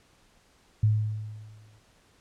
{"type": "tone with exponential decay", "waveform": "sine", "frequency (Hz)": 107.3, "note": "A2", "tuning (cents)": -43, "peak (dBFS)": -17, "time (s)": [0.83, 1.8], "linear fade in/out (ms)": 5, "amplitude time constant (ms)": 210, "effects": ["pink hiss -62 dBFS RMS until 2.2 s", "low-pass 9000 Hz 12 dB/octave"]}